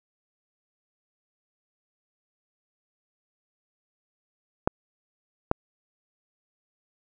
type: clicks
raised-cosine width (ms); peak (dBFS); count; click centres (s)
1; -6; 2; 4.675 / 5.514
effects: none